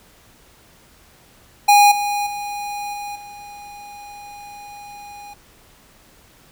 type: tone with level steps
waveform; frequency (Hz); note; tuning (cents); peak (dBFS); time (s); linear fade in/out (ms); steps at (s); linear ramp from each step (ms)
square; 820; G#5; -22; -9 / -20 / -26 / -28 / -36; 1.68-5.34; 10; 1.91 / 2.26 / 2.93 / 3.15; 10
effects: pink hiss -51 dBFS RMS until 6.51 s